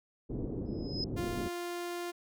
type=low-pass noise; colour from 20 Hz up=white; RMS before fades=-37 dBFS; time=0.29-1.49 s; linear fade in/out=20 ms; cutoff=380 Hz; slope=24 dB/octave
type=tone with exponential growth; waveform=sine; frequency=5090 Hz; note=D#8; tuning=39 cents sharp; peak=-31 dBFS; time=0.66-1.04 s; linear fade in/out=1 ms; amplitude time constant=82 ms
type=tone; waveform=sawtooth; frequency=349.2 Hz; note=F4; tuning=in tune; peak=-32 dBFS; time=1.16-2.12 s; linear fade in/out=20 ms
effects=none